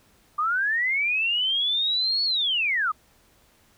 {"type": "linear two-way sweep", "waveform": "sine", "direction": "up then down", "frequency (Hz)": [1174.7, 4435, 1174.7], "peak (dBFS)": -21, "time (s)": [0.38, 2.92], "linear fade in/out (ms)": 10, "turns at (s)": 2.24, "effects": ["pink hiss -60 dBFS RMS until 3.77 s"]}